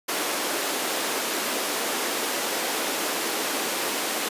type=high-pass noise; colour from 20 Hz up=pink; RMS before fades=-27 dBFS; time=0.08-4.29 s; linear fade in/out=10 ms; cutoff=280 Hz; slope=24 dB/octave; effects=resampled to 32000 Hz